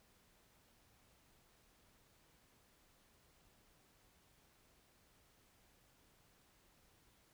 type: silence
effects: pink hiss -71 dBFS RMS until 7.33 s